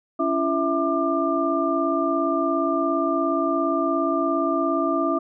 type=tone cluster; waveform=sine; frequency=280.7 / 337.9 / 657 / 1193 Hz; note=C#4 / E4 / E5 / D6; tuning=+22 / +43 / -6 / +27 cents; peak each=-25 dBFS; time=0.19-5.19 s; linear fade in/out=10 ms; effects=none